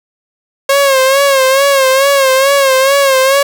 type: tone with vibrato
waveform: sawtooth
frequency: 542 Hz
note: C#5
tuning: 39 cents flat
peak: -3 dBFS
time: 0.69-3.43 s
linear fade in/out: 5 ms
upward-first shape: sine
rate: 2.3 Hz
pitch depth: 66 cents each way
effects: none